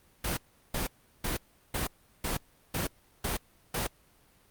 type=noise bursts; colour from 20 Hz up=pink; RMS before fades=-31 dBFS; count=8; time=0.24-3.87 s; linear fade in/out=5 ms; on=130 ms; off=370 ms; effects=pink hiss -63 dBFS RMS until 4.5 s + Opus 32 kbps